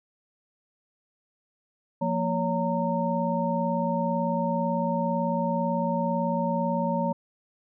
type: tone cluster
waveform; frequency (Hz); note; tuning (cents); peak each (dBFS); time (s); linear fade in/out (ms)
sine; 173.9 / 231.9 / 561 / 920; F3 / A#3 / C#5 / A#5; -7 / -9 / +21 / -23; -29; 2.01-7.13; 10
effects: none